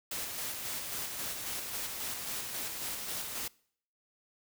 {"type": "noise with tremolo", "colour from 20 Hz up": "white", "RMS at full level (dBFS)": -37, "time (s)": [0.11, 3.48], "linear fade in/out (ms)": 5, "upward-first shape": "square", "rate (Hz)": 3.7, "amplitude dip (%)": 30, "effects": ["noise-tail reverb RT60 0.6 s tail -24 dB re dry"]}